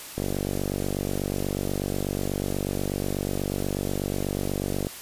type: click train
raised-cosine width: 2 ms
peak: -14 dBFS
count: 227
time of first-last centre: 0.18-4.869 s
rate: 48.2 Hz
effects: white hiss -40 dBFS RMS until 5.01 s + resampled to 32000 Hz